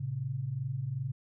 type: tone pair together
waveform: sine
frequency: 112.5 / 135.15 Hz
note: A2 / C#3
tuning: +39 / -44 cents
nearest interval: minor third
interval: 317 cents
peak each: -37 / -33 dBFS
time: 0-1.12 s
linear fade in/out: 10 ms
effects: none